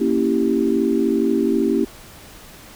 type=chord; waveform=sine; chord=A# diminished seventh; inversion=none; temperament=equal; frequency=233.1 / 277.2 / 329.6 / 392 Hz; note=A#3 / C#4 / E4 / G4; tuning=0 / 0 / 0 / 0 cents; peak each=-21 dBFS; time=0-1.85 s; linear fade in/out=10 ms; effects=pink hiss -42 dBFS RMS until 2.75 s